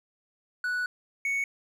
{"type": "tone pair in turn", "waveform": "triangle", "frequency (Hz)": [1477, 2221], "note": ["F#6", "C#7"], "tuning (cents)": [-3, 3], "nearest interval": "perfect fifth", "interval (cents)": 706, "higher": "second", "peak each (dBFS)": [-25, -24], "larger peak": "second", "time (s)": [[0.64, 0.86], [1.25, 1.44]], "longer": "first", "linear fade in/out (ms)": 2, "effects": []}